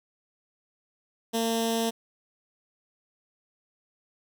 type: tone with notch filter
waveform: 10% pulse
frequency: 227.7 Hz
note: A#3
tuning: 40 cents flat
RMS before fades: -27 dBFS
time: 1.33-1.91 s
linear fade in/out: 20 ms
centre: 1300 Hz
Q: 0.76
effects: none